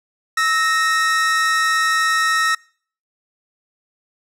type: tone pair together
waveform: 45% pulse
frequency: 1302.4 / 1859 Hz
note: E6 / A#6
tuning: -21 / -5 cents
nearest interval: tritone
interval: 616 cents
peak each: -18 dBFS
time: 0.37-2.55 s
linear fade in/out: 5 ms
effects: noise-tail reverb RT60 0.5 s tail -25 dB re dry + low-pass 10000 Hz 12 dB/octave